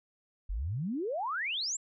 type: exponential sweep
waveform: sine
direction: up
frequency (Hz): 41 to 7750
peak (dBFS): -31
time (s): 0.49-1.77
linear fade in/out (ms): 10
effects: none